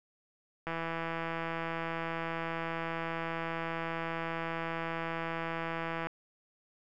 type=click train; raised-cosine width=0.5 ms; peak=-21 dBFS; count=892; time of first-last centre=0.67-6.07 s; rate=165 Hz; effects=none